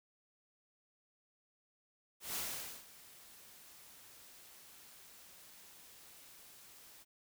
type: noise with ADSR envelope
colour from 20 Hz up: white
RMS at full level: -39 dBFS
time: 2.2-7.05 s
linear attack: 150 ms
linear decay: 480 ms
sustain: -19 dB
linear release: 33 ms
effects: none